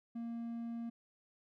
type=tone; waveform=triangle; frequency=232.6 Hz; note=A#3; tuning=4 cents flat; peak=-37 dBFS; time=0.15-0.9 s; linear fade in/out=10 ms; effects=none